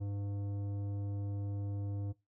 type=tone with tanh clipping; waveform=sine; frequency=100.7 Hz; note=G2; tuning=47 cents sharp; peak=-37 dBFS; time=0-2.13 s; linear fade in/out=20 ms; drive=12 dB; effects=noise-tail reverb RT60 0.2 s tail -18 dB re dry